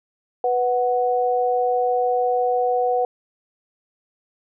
sine tone pair together, 493.9 / 740 Hz, B4 / F#5, 0 / 0 cents, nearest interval perfect fifth, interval 700 cents, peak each -20 dBFS, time 0.44-3.05 s, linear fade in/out 2 ms, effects none

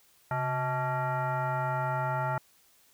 sine tone with frequency modulation, 370 Hz, F#4, in tune, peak -27 dBFS, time 0.31-2.38 s, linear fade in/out 2 ms, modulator 504 Hz, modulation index 2.2, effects white hiss -63 dBFS RMS until 2.93 s

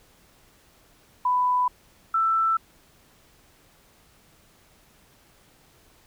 sine tone pair in turn, 995 / 1328.2 Hz, B5 / E6, +13 / +13 cents, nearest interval perfect fourth, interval 500 cents, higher second, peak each -19 dBFS, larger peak neither, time 1.25-1.68 / 2.14-2.57 s, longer neither, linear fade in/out 5 ms, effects pink hiss -58 dBFS RMS until 6.06 s

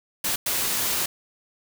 white noise bursts at uneven times, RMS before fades -25 dBFS, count 2, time 0.24-0.36 / 0.46-1.06 s, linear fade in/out 5 ms, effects none

